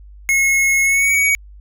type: tone with pitch glide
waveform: square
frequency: 2174 to 2252 Hz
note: C#7 to C#7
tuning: -34 to +27 cents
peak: -13 dBFS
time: 0.29-1.35 s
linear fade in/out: 0 ms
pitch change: +61 cents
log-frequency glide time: 0.83-1.13 s
effects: added 50 Hz sine -37 dBFS peak until 1.6 s